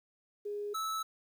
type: tone pair in turn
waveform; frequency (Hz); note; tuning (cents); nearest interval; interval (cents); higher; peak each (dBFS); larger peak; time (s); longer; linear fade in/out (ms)
sine / square; 412.4 / 1306.8; G#4 / E6; -12 / -15; octave + minor sixth; 1997; second; -35 / -34; second; 0.45-0.74 / 0.74-1.03; neither; 10
effects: 11-bit